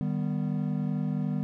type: chord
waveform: triangle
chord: Eb augmented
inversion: none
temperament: equal with one note detuned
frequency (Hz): 153.07 / 196 / 246.9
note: Eb3 / G3 / B3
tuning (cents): -28 / 0 / 0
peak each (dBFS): -28 / -29 / -31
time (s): 0.01-1.43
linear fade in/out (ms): 0
effects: none